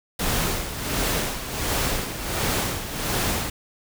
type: noise with tremolo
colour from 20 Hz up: pink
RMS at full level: -23 dBFS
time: 0.19-3.5 s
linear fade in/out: 5 ms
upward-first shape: sine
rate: 1.4 Hz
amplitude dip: 65%
effects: none